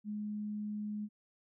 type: tone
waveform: sine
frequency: 209.8 Hz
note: G#3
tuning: 18 cents sharp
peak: -36 dBFS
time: 0.04-1.09 s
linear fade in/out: 50 ms
effects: none